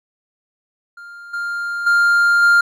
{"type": "tone with level steps", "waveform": "triangle", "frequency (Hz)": 1400, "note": "F6", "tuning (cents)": 4, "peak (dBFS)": [-32, -19, -9, -7], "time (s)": [0.97, 2.61], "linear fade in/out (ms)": 5, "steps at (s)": [1.33, 1.86, 2.42], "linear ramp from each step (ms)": 10, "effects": []}